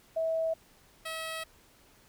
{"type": "tone pair in turn", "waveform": ["sine", "10% pulse"], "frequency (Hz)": [649, 644.5], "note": ["E5", "E5"], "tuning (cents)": [-27, -39], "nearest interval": "unison", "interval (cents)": 12, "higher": "first", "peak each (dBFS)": -27, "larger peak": "neither", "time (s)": [[0.16, 0.54], [1.05, 1.44]], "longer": "second", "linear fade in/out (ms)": 10, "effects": ["pink hiss -61 dBFS RMS until 2.08 s"]}